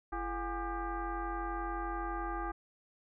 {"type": "tone with frequency modulation", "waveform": "sine", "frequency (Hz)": 430.8, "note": "A4", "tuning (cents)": -37, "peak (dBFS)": -34, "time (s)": [0.12, 2.52], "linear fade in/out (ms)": 10, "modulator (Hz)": 385, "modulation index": 2.6, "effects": []}